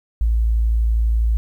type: tone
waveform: sine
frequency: 56.1 Hz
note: A1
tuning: 34 cents sharp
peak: -14 dBFS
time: 0.21-1.37 s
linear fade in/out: 0 ms
effects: 9-bit